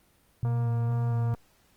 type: tone with vibrato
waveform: sine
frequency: 118.6 Hz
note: A#2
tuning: 30 cents sharp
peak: -24 dBFS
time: 0.43-1.34 s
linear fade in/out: 0 ms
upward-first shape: square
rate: 2.2 Hz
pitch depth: 32 cents each way
type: click train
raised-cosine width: 1 ms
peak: -28 dBFS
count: 212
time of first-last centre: 0.45-1.348 s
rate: 235 Hz
effects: pink hiss -64 dBFS RMS until 1.76 s + Opus 32 kbps